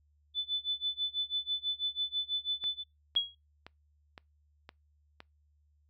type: tone with tremolo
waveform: sine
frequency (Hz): 3500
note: A7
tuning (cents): -10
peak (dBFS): -28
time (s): 0.34-2.84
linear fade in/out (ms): 50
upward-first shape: sine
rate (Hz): 6.1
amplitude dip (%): 95
type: click train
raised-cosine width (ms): 0.3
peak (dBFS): -30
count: 6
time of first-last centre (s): 2.64-5.204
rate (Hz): 1.95
type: tone with exponential decay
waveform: sine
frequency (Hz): 3300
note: G#7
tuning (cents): -12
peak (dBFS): -21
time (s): 3.16-3.35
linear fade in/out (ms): 5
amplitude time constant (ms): 40
effects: noise-tail reverb RT60 0.2 s tail -25 dB re dry + added 74 Hz sine -66 dBFS peak until 5.89 s

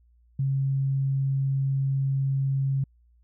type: tone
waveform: sine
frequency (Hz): 136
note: C#3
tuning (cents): -33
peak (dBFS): -22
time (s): 0.39-2.84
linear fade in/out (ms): 5
effects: added 59 Hz sine -57 dBFS peak until 3.23 s

